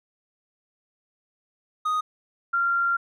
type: tone pair in turn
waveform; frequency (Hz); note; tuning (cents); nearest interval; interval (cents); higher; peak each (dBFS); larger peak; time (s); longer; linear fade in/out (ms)
triangle / sine; 1244.5 / 1383.7; D#6 / F6; 0 / -16; major second; 184; second; -20; neither; 1.85-2.01 / 2.53-2.97; second; 10
effects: none